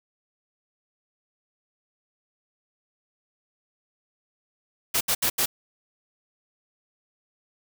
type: noise bursts at uneven times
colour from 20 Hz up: white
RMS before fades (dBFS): -23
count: 4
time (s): 4.94-5.01 / 5.08-5.15 / 5.22-5.3 / 5.38-5.46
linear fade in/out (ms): 10
effects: none